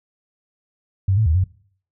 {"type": "tone with pitch steps", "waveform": "sine", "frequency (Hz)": [96.3, 109.6, 78.5, 92.9], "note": ["G2", "A2", "D#2", "F#2"], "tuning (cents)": [-30, -6, 16, 7], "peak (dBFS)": -14, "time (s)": [1.08, 1.44], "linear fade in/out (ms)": 5, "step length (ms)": 90, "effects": ["noise-tail reverb RT60 0.5 s tail -18 dB re dry"]}